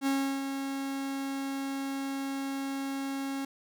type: tone with ADSR envelope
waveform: 45% pulse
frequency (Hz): 273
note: C#4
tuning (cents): -26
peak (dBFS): -25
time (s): 0.01-3.45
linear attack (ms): 56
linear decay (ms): 340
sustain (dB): -7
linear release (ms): 4
effects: none